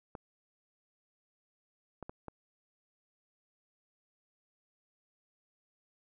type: clicks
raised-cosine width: 1 ms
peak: -28 dBFS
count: 4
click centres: 0.152 / 2.027 / 2.095 / 2.283 s
effects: none